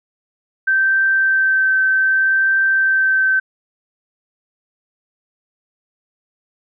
sine tone with vibrato, 1553 Hz, G6, 17 cents flat, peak -12 dBFS, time 0.67-3.4 s, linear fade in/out 10 ms, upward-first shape triangle, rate 0.65 Hz, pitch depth 13 cents each way, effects none

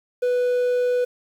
triangle tone, 493.9 Hz, B4, in tune, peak -16 dBFS, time 0.22-1.05 s, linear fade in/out 10 ms, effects 8-bit

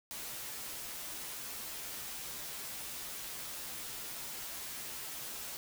white noise with comb filter, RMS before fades -43 dBFS, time 0.11-5.57 s, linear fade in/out 0 ms, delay 11 ms, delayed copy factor -0.65, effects none

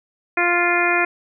harmonic tone, 349.2 Hz, F4, in tune, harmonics 1 / 2 / 3 / 4 / 5 / 6 / 7, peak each -23 / -23 / -26 / -23 / -23 / -23 / -22 dBFS, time 0.37-1.05 s, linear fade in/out 5 ms, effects none

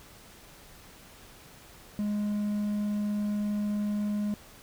triangle tone, 207.7 Hz, G#3, in tune, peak -25 dBFS, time 1.99-4.34 s, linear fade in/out 0 ms, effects pink hiss -52 dBFS RMS until 4.62 s

